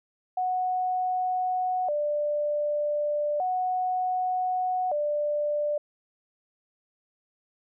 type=tone with vibrato; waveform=sine; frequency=660 Hz; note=E5; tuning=2 cents sharp; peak=-24 dBFS; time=0.37-5.78 s; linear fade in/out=5 ms; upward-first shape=square; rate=0.33 Hz; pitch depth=190 cents each way; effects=none